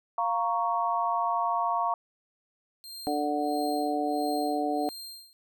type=chord; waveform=sine; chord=Bb minor; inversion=second; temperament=equal with one note detuned; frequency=698.5 / 932.3 / 1111.9 Hz; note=F5 / Bb5 / Db6; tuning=0 / 0 / +5 cents; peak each=-29 dBFS; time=0.18-1.94 s; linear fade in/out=2 ms
type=tone with tremolo; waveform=sawtooth; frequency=4186 Hz; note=C8; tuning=in tune; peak=-36 dBFS; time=2.84-5.33 s; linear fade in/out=0 ms; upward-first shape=sine; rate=1.5 Hz; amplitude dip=90%
type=harmonic tone; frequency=147.6 Hz; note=D3; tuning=9 cents sharp; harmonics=2 / 3 / 4 / 5; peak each=-30 / -34 / -34 / -29 dBFS; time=3.07-4.89 s; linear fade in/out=0 ms
effects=none